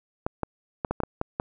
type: clicks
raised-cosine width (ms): 1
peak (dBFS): -12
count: 8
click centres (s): 0.265 / 0.433 / 0.848 / 0.91 / 1.003 / 1.035 / 1.214 / 1.399
effects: none